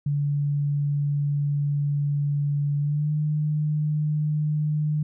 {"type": "tone with pitch glide", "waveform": "sine", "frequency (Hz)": [144.2, 151.28], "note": ["D3", "D#3"], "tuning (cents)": [-31, -48], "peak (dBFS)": -21, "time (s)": [0.06, 5.03], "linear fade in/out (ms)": 5, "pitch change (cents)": 83, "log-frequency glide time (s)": [2.78, 3.12], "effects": []}